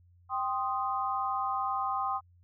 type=chord; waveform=sine; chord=C minor; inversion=second; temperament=equal; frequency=784 / 1046.5 / 1244.5 Hz; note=G5 / C6 / Eb6; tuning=0 / 0 / 0 cents; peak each=-33 dBFS; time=0.29-2.21 s; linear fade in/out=50 ms; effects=added 88 Hz sine -58 dBFS peak until 2.43 s